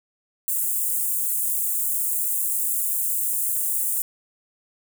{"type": "high-pass noise", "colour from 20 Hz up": "white", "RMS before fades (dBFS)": -24, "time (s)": [0.48, 4.02], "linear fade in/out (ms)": 0, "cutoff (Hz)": 7700, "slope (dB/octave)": 48, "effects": []}